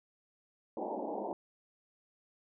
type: band-pass noise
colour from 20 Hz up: white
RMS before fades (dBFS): -38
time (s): 0.77-1.33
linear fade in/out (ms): 2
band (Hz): 200 to 920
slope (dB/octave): 96
effects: none